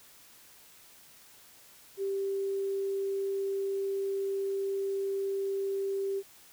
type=tone; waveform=sine; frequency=392 Hz; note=G4; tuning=in tune; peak=-29 dBFS; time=1.97-6.23 s; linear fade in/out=50 ms; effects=white hiss -56 dBFS RMS until 6.52 s